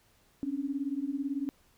sine beating tone pair, 268.2 / 286.2 Hz, C4 / D4, +43 / -45 cents, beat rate 18 Hz, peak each -34 / -33 dBFS, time 0.43-1.49 s, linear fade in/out 0 ms, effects pink hiss -66 dBFS RMS until 1.77 s

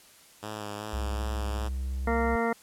5% pulse tone with vibrato, 105.2 Hz, G#2, 23 cents sharp, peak -24 dBFS, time 0.42-1.69 s, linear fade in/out 20 ms, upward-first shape sine, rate 2.6 Hz, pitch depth 34 cents each way
triangle tone, 65.41 Hz, C2, in tune, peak -27 dBFS, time 0.93-2.36 s, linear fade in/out 5 ms
harmonic tone, 231.2 Hz, A#3, 14 cents flat, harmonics 1 / 2 / 3 / 4 / 5 / 6 / 8 / 9, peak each -30 / -29 / -32 / -34 / -38 / -35 / -37 / -40 dBFS, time 2.07-2.53 s, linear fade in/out 5 ms
effects white hiss -55 dBFS RMS until 2.62 s + low-pass 12000 Hz 12 dB/octave

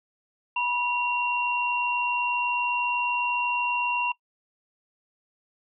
sine tone pair together, 973.7 / 2754 Hz, B5 / F7, -25 / -25 cents, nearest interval octave + tritone, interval 1800 cents, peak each -26 dBFS, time 0.56-4.12 s, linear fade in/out 5 ms, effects noise-tail reverb RT60 0.1 s tail -22 dB re dry

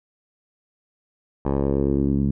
10% pulse tone with low-pass filter sweep, 69.3 Hz, C#2, in tune, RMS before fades -21 dBFS, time 1.45-2.31 s, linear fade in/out 5 ms, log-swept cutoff 800 to 200 Hz, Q 2, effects none

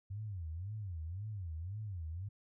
sine tone with vibrato, 92.6 Hz, F#2, 2 cents sharp, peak -39 dBFS, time 0.1-2.29 s, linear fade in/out 10 ms, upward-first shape sine, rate 1.9 Hz, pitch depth 280 cents each way, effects none

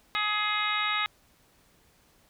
harmonic tone, 420 Hz, G#4, 19 cents sharp, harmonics 2 / 3 / 4 / 5 / 6 / 7 / 8 / 9, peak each -38 / -30 / -36 / -31 / -35 / -40 / -39 / -33 dBFS, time 0.15-1.06 s, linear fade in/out 0 ms, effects pink hiss -63 dBFS RMS until 2.29 s

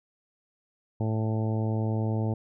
harmonic tone, 110 Hz, A2, in tune, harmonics 1 / 2 / 3 / 4 / 5 / 6 / 7 / 8, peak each -26 / -32 / -36 / -38 / -40 / -42 / -43 / -44 dBFS, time 1-2.34 s, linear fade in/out 5 ms, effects none

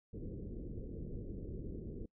pink low-pass noise, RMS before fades -44 dBFS, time 0.13-2.06 s, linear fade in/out 5 ms, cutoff 470 Hz, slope 48 dB/octave, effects noise-tail reverb RT60 0.1 s tail -25 dB re dry

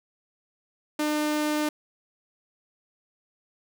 sawtooth tone, 301.4 Hz, D4, 45 cents sharp, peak -20 dBFS, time 0.99-1.69 s, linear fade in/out 5 ms, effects none

